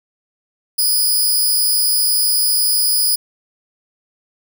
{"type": "tone with amplitude modulation", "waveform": "5% pulse", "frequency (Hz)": 4978, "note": "D#8", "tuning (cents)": 0, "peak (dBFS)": -3, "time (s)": [0.78, 3.16], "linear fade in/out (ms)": 10, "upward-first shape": "sine", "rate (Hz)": 280, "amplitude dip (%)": 75, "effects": []}